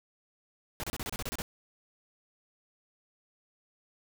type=noise bursts; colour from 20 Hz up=pink; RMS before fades=-36 dBFS; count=10; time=0.8-1.42 s; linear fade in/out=0 ms; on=35 ms; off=30 ms; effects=none